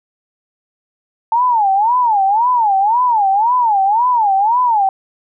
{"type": "tone with vibrato", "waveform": "sine", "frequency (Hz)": 880, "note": "A5", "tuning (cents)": 0, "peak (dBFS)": -10, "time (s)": [1.32, 4.89], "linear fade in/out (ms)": 2, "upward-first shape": "sine", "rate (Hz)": 1.9, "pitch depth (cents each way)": 230, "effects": []}